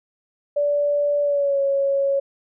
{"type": "tone with pitch glide", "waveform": "sine", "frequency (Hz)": [580, 553.2], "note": ["D5", "C#5"], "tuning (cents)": [-22, -4], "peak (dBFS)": -17, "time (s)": [0.56, 2.2], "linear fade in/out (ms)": 10, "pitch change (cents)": -82, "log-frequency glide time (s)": [1.22, 1.6], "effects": []}